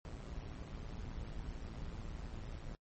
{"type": "noise with amplitude modulation", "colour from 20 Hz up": "brown", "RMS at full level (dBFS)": -42, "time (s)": [0.05, 2.75], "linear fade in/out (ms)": 0, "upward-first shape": "sine", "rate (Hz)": 112, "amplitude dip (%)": 65, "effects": ["noise-tail reverb RT60 0.1 s tail -25 dB re dry", "MP3 32 kbps"]}